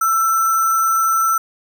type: tone with sample-and-hold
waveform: sine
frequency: 1338 Hz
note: E6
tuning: 25 cents sharp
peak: -13 dBFS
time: 0.01-1.38 s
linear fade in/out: 5 ms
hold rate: 7350 Hz
effects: none